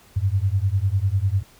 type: beating tone pair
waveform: sine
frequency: 92.5 / 102.5 Hz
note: F#2 / G#2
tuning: 0 / -22 cents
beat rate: 10 Hz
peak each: -21 dBFS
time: 0.16-1.43 s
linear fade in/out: 10 ms
effects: pink hiss -52 dBFS RMS until 1.59 s